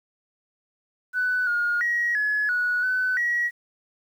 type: tone with pitch steps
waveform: sine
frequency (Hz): 1495 / 1428 / 1900 / 1698 / 1466 / 1508 / 1913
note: F#6 / F6 / A#6 / G#6 / F#6 / F#6 / A#6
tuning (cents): +17 / +38 / +33 / +38 / -16 / +32 / +44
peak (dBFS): -20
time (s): 1.13-3.51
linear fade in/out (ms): 50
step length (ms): 340
effects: tanh soft clip ceiling -16 dBFS + 9-bit